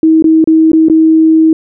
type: tone with dropouts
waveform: sine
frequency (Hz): 319.4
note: D#4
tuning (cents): +45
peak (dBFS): -3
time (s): 0.03-1.53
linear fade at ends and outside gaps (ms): 2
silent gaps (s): 0.224-0.242 / 0.442-0.474 / 0.718-0.732 / 0.885-0.898
effects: none